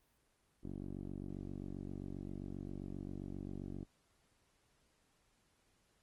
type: tone with low-pass filter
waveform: 10% pulse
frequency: 47.54 Hz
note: F#1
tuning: 48 cents sharp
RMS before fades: -45 dBFS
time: 0.63-3.85 s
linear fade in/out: 10 ms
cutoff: 360 Hz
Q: 1.9
effects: pink hiss -75 dBFS RMS until 6.02 s + Opus 24 kbps